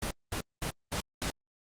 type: noise bursts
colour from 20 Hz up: pink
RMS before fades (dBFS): -33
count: 5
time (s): 0.02-1.305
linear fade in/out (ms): 5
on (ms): 89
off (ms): 210
effects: low-pass 11000 Hz 12 dB/octave + Opus 32 kbps

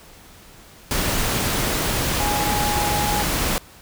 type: tone in noise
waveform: sine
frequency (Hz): 830.6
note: G#5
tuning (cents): 0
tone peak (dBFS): -23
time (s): 2.2-3.22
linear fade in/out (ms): 0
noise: pink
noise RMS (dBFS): -22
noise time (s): 0.91-3.58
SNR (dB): -4
effects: pink hiss -46 dBFS RMS until 3.81 s

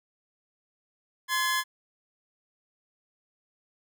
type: tone pair together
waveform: sawtooth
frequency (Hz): 1040 / 1698.5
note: C6 / G#6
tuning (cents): -11 / +38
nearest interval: minor sixth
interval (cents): 849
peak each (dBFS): -24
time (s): 1.28-1.64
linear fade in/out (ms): 50
effects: none

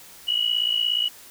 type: tone pair together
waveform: sine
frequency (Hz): 2897 / 2954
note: F#7 / F#7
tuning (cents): -37 / -3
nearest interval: unison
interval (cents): 34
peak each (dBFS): -23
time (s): 0.27-1.09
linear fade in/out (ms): 20
effects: white hiss -46 dBFS RMS until 1.3 s

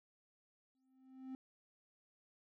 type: tone with exponential growth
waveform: triangle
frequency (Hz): 261.6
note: C4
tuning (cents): 0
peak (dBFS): -40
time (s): 0.75-1.35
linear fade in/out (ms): 1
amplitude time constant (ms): 130
effects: none

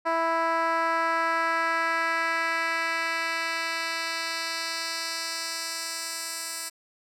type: tone with band-pass filter sweep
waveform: 10% pulse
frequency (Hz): 329.6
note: E4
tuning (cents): 0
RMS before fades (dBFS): -28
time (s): 0.05-6.7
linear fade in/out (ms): 20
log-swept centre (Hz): 870 to 8700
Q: 1.2
effects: none

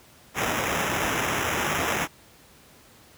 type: noise with sample-and-hold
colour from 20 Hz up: blue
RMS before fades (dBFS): -26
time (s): 0.34-2.08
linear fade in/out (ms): 50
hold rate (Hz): 4410
effects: pink hiss -53 dBFS RMS until 3.17 s + high-pass 60 Hz 12 dB/octave

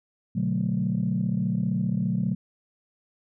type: chord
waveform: sine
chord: B minor seventh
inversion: none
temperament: equal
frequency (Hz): 123.47 / 146.83 / 185 / 220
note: B2 / D3 / F#3 / A3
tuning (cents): 0 / 0 / 0 / 0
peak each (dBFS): -29 / -30 / -25 / -29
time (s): 0.35-2.35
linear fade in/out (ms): 10
effects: tanh soft clip ceiling -15 dBFS

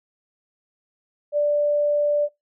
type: tone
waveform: sine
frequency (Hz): 587.3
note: D5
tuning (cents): 0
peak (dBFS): -17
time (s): 1.32-2.29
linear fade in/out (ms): 50
effects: noise-tail reverb RT60 0.2 s tail -23 dB re dry

